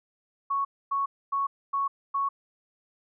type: tone bursts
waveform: sine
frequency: 1108.7 Hz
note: C#6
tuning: in tune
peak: -24 dBFS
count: 5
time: 0.5-2.29 s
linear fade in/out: 10 ms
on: 150 ms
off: 260 ms
effects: none